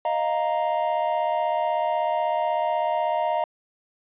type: chord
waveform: triangle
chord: Eb suspended second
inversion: none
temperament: equal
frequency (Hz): 622.3 / 698.5 / 932.3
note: Eb5 / F5 / Bb5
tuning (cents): 0 / 0 / 0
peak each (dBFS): -24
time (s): 0.05-3.44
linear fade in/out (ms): 2
effects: resampled to 8000 Hz